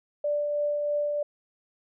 sine tone with tremolo, 587.3 Hz, D5, in tune, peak -23 dBFS, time 0.24-1.23 s, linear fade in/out 5 ms, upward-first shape triangle, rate 3.1 Hz, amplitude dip 30%, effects none

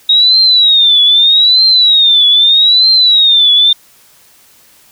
sine tone with vibrato, 3761 Hz, A#7, 15 cents sharp, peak -4 dBFS, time 0.09-3.73 s, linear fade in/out 5 ms, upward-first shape triangle, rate 0.8 Hz, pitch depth 180 cents each way, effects white hiss -45 dBFS RMS until 4.91 s

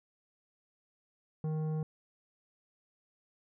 sine tone with tanh clipping, 155.8 Hz, D#3, 3 cents sharp, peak -33 dBFS, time 1.44-1.83 s, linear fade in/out 2 ms, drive 11 dB, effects none

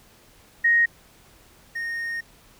sine / triangle tone pair in turn, 1870 / 1851.7 Hz, A#6 / A#6, +5 / -12 cents, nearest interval unison, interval 17 cents, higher first, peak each -15 / -25 dBFS, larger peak first, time 0.64-0.86 / 1.75-2.21 s, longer second, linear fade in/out 10 ms, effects pink hiss -54 dBFS RMS until 2.59 s

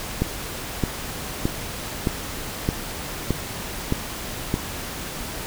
click train, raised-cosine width 3 ms, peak -7 dBFS, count 8, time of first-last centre 0.22-4.541 s, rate 1.62 Hz, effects pink hiss -32 dBFS RMS until 5.46 s

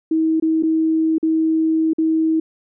sine tone with dropouts, 319.9 Hz, D#4, 48 cents sharp, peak -14 dBFS, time 0.11-2.4 s, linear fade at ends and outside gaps 5 ms, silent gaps 0.4-0.423 / 0.626-0.633 / 1.183-1.228 / 1.934-1.983 s, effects none

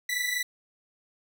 sawtooth tone pair together, 1964 / 1989.1 Hz, B6 / B6, -10 / +12 cents, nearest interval unison, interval 22 cents, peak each -26 / -27 dBFS, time 0.09-0.43 s, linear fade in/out 5 ms, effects none

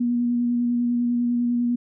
sine tone with vibrato, 240.6 Hz, B3, 45 cents flat, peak -19 dBFS, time 0-1.76 s, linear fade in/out 10 ms, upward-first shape square, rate 10 Hz, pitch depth 12 cents each way, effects none

